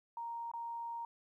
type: tone with dropouts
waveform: sine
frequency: 932.3 Hz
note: A#5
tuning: in tune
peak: -39 dBFS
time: 0.17-1.05 s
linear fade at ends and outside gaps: 2 ms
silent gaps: 0.515-0.536 s
effects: 13-bit